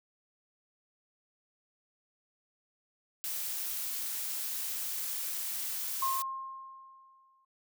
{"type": "noise", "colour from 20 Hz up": "blue", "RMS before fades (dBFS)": -36, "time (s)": [3.24, 6.22], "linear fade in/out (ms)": 0}
{"type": "tone with exponential decay", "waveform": "sine", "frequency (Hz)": 1065, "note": "C6", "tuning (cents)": 30, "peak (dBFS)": -27, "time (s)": [6.02, 7.45], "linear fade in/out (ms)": 5, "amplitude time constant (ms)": 310}
{"effects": []}